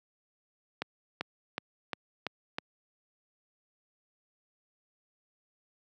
accelerating click train, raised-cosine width 0.3 ms, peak -16 dBFS, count 6, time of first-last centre 0.82-2.585 s, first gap 390 ms, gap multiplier 0.95, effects high-pass 150 Hz 12 dB/octave

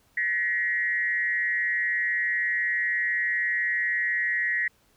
sine tone with frequency modulation, 1906 Hz, A#6, 38 cents sharp, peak -23 dBFS, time 0.17-4.68 s, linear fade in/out 5 ms, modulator 180 Hz, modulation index 0.7, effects pink hiss -64 dBFS RMS until 4.96 s

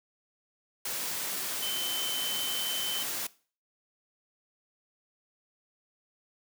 sine tone in noise, 3068 Hz, G7, 38 cents flat, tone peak -33 dBFS, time 1.62-3.03 s, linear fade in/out 5 ms, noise white, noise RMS -34 dBFS, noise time 0.85-3.27 s, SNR -2 dB, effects noise-tail reverb RT60 0.4 s tail -20 dB re dry + high-pass 150 Hz 12 dB/octave

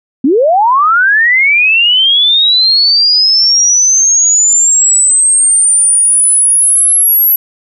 sine linear sweep, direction up, 240 to 11740 Hz, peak -5 dBFS, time 0.24-7.36 s, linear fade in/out 5 ms, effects none

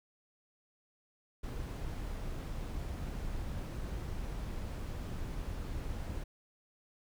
brown noise, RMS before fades -39 dBFS, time 1.43-6.24 s, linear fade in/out 10 ms, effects none

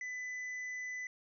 sine tone with tanh clipping, 2000 Hz, B6, 21 cents sharp, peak -40 dBFS, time 0.01-1.07 s, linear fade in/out 2 ms, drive 7 dB, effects resampled to 16000 Hz

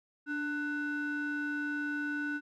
triangle ring-modulated tone, 597 Hz, D5, 28 cents sharp, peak -27 dBFS, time 0.26-2.41 s, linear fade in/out 50 ms, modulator 890 Hz, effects none

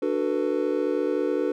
triangle chord, B minor seventh, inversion first, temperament just, 296.3 / 370.4 / 444.5 / 493.9 Hz, D4 / F#4 / A4 / B4, +15 / +2 / +18 / 0 cents, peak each -26 dBFS, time 0.02-1.52 s, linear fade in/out 5 ms, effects none

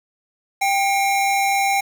square tone pair together, 788.1 / 2168 Hz, G5 / C#7, +9 / -39 cents, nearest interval octave + tritone, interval 1752 cents, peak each -18 / -24 dBFS, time 0.61-1.81 s, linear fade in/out 10 ms, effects 7-bit

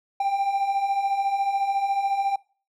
triangle beating tone pair, 779 / 793 Hz, G5 / G5, -11 / +20 cents, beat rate 14 Hz, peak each -27 / -20 dBFS, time 0.2-2.36 s, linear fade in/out 5 ms, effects noise-tail reverb RT60 0.4 s tail -24 dB re dry

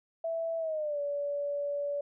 sine tone with pitch glide, 659.3 to 574 Hz, E5 to D5, 0 to -40 cents, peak -30 dBFS, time 0.24-2.01 s, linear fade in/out 5 ms, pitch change -240 cents, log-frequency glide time 0.58-1 s, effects none

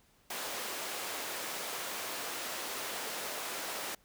pink high-pass noise, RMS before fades -39 dBFS, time 0.3-3.95 s, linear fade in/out 5 ms, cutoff 460 Hz, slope 12 dB/octave, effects pink hiss -67 dBFS RMS until 4.04 s

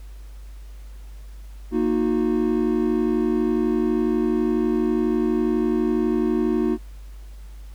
triangle chord, D# minor, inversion second, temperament equal with one note detuned, 233.1 / 311.1 / 363.2 Hz, A#3 / D#4 / F#4, 0 / 0 / -32 cents, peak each -21 dBFS, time 1.71-6.78 s, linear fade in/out 50 ms, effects added 50 Hz sine -36 dBFS peak until 7.74 s + pink hiss -55 dBFS RMS until 7.74 s

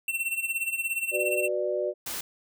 square tone with tremolo, 2706 Hz, E7, 45 cents sharp, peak -25 dBFS, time 0.08-1.48 s, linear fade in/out 2 ms, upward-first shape sine, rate 17 Hz, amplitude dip 75%
sine chord, B minor, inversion second, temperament just, 370.4 / 493.9 / 592.7 Hz, F#4 / B4 / D5, +2 / 0 / +16 cents, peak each -30 / -32 / -28 dBFS, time 1.11-1.94 s, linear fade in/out 50 ms
white noise, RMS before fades -34 dBFS, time 2.06-2.21 s, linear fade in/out 5 ms
effects none

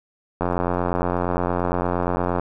click train, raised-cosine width 1 ms, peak -8 dBFS, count 177, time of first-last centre 0.41-2.396 s, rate 88.6 Hz, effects none

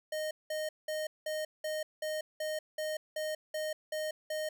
square tone bursts, 618 Hz, D#5, 12 cents flat, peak -34 dBFS, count 12, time 0.12-4.49 s, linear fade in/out 5 ms, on 190 ms, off 190 ms, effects none

